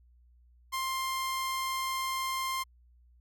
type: tone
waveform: sawtooth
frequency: 1054 Hz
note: C6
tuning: 12 cents sharp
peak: -27 dBFS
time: 0.72-2.64 s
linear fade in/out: 20 ms
effects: added 60 Hz sine -58 dBFS peak until 3.2 s